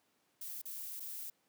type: noise with dropouts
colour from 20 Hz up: violet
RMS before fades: -44 dBFS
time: 0.41-1.3 s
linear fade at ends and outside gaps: 5 ms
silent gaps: 0.617-0.654 / 0.998-1.003 s
effects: pink hiss -75 dBFS RMS until 1.48 s + high-pass 200 Hz 12 dB/octave